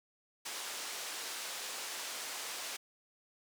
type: band-pass noise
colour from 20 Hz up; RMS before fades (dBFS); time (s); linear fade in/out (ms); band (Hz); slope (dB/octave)
white; -42; 0.45-2.77; 10; 410 to 7500; 12
effects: none